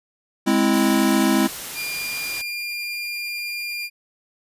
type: chord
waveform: square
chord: Ab augmented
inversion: none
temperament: equal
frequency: 207.7 / 261.6 / 329.6 Hz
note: Ab3 / C4 / E4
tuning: 0 / 0 / 0 cents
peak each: -21 dBFS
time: 0.46-1.48 s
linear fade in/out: 20 ms
type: noise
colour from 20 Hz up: white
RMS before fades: -32 dBFS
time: 0.73-2.42 s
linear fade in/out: 10 ms
type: tone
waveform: 30% pulse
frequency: 2403 Hz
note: D7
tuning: 39 cents sharp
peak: -24 dBFS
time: 1.74-3.9 s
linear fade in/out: 50 ms
effects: resampled to 32000 Hz